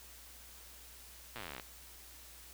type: slowing click train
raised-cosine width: 0.3 ms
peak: -27 dBFS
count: 21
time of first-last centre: 1.36-1.598 s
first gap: 8 ms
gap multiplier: 1.04
effects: added 60 Hz sine -59 dBFS peak until 2.53 s + white hiss -55 dBFS RMS until 2.53 s